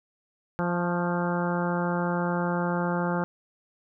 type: harmonic tone with a mistuned harmonic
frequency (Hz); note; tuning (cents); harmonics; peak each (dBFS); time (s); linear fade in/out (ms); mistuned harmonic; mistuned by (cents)
174.61; F3; 0; 1 / 2 / 3 / 4 / 5 / 6 / 7 / 8 / 9; -27 / -33 / -32 / -37 / -33 / -39 / -38 / -36 / -40; 0.59-3.24; 0; 6; +48
effects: none